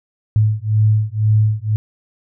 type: beating tone pair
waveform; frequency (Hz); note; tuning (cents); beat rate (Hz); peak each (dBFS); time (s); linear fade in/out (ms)
sine; 106.6 / 108.6; G#2 / A2; +46 / -22; 2; -15; 0.36-1.76; 0
effects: none